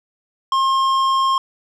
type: tone with tanh clipping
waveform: triangle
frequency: 1068 Hz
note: C6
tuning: 35 cents sharp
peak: -16 dBFS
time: 0.52-1.38 s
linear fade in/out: 2 ms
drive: 15 dB
effects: none